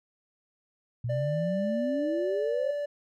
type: exponential sweep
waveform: sine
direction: up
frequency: 116.54 to 560 Hz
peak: -28 dBFS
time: 1.04-2.71 s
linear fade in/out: 5 ms
type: tone with pitch glide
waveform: triangle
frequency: 592 to 581.2 Hz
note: D5 to D5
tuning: +14 to -18 cents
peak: -27 dBFS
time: 1.09-2.86 s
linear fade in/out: 10 ms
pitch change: -32 cents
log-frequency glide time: 1.23-2.54 s
effects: none